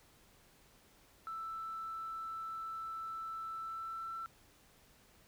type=tone with pitch glide; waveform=sine; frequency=1323 to 1338.4 Hz; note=E6 to E6; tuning=+6 to +26 cents; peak=-39 dBFS; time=1.27-4.26 s; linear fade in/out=0 ms; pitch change=+20 cents; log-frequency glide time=3.56-4.12 s; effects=tanh soft clip ceiling -35 dBFS + pink hiss -65 dBFS RMS until 5.27 s